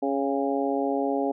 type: harmonic tone with a mistuned harmonic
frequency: 138.59 Hz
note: C#3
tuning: in tune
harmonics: 2 / 3 / 4 / 5 / 6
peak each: -27 / -29 / -30 / -31 / -32 dBFS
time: 0.02-1.32 s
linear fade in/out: 10 ms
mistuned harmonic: 6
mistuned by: -31 cents
effects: none